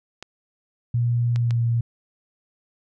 clicks, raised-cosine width 0.2 ms, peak -18 dBFS, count 3, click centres 0.226 / 1.36 / 1.508 s
sine tone with pitch glide, 119.4 to 117.21 Hz, A#2 to A#2, +42 to +10 cents, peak -18 dBFS, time 0.94-1.81 s, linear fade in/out 5 ms, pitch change -32 cents, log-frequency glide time 1.35-1.61 s
effects none

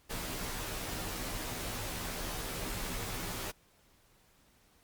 pink noise with comb filter, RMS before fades -38 dBFS, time 0.09-3.52 s, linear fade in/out 20 ms, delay 14 ms, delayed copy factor -0.95, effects pink hiss -66 dBFS RMS until 4.83 s + MP3 96 kbps

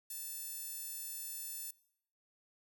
sawtooth tone with high-pass filter, 880 Hz, A5, in tune, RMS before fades -44 dBFS, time 0.1-1.71 s, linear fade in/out 5 ms, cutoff 9800 Hz, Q 1, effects noise-tail reverb RT60 0.7 s tail -23 dB re dry

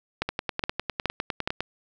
two click trains, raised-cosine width 0.3 ms, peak -11 / -9 dBFS, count 14 / 4, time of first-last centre 0.29-1.606 / 0.22-1.475 s, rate 9.88 / 2.39 Hz, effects none

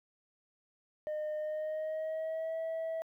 sine tone with pitch glide, 610 to 650 Hz, D#5 to E5, -34 to -24 cents, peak -31 dBFS, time 1.07-3.02 s, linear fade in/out 0 ms, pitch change +110 cents, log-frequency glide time 1.37-2.57 s, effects tanh soft clip ceiling -33 dBFS + 12-bit

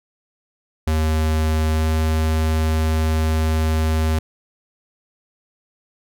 square tone with pitch glide, 78.5 to 79.05 Hz, D#2 to D#2, +16 to +28 cents, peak -17 dBFS, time 0.87-4.19 s, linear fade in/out 5 ms, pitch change +12 cents, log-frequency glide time 1.71-1.86 s, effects none

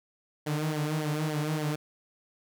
sawtooth tone with flanger, 152.6 Hz, D#3, 33 cents flat, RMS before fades -30 dBFS, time 0.46-1.76 s, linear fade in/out 10 ms, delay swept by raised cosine 0.76 to 5.56 ms, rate 3.5 Hz, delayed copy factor -0.8, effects none

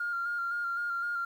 sine tone with vibrato, 1400 Hz, F6, 4 cents sharp, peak -29 dBFS, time 0-1.25 s, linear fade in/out 5 ms, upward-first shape square, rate 3.9 Hz, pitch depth 21 cents each way, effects tanh soft clip ceiling -25 dBFS + 10-bit

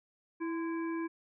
harmonic tone with a mistuned harmonic, 329.6 Hz, E4, in tune, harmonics 1 / 3 / 5 / 7, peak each -33 / -43 / -47 / -50 dBFS, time 0.4-1.08 s, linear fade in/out 20 ms, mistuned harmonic 3, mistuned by +64 cents, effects none

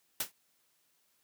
white noise with exponential decay, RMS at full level -28 dBFS, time 0.2-0.32 s, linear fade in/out 5 ms, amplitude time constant 25 ms, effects white hiss -73 dBFS RMS until 1.23 s + high-pass 100 Hz 12 dB/octave

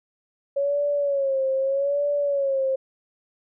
sine tone with vibrato, 554.4 Hz, C#5, in tune, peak -20 dBFS, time 0.56-2.76 s, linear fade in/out 10 ms, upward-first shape sine, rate 0.81 Hz, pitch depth 74 cents each way, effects none

